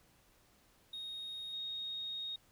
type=tone with level steps; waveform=triangle; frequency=3732 Hz; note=A#7; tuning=1 cent sharp; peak=-39 / -35 dBFS; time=0.93-2.36 s; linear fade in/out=5 ms; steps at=1.53 s; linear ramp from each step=5 ms; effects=tanh soft clip ceiling -37 dBFS + pink hiss -68 dBFS RMS until 2.51 s